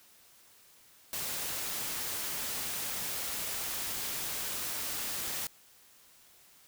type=noise; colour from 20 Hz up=white; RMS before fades=-36 dBFS; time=1.13-5.47 s; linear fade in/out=0 ms; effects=white hiss -60 dBFS RMS until 6.67 s